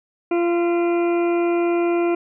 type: harmonic tone with a mistuned harmonic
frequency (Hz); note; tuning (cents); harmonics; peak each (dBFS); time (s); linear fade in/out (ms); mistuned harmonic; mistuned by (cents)
344.3; F4; -25; 1 / 2 / 3 / 4 / 6 / 7 / 8; -17 / -26 / -33 / -34 / -40 / -34 / -43; 0.31-2.15; 5; 6; -20
effects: none